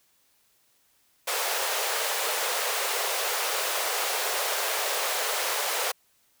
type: high-pass noise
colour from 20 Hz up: pink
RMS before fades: -28 dBFS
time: 1.27-5.92 s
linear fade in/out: 10 ms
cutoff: 440 Hz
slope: 48 dB/octave
effects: white hiss -66 dBFS RMS until 6.4 s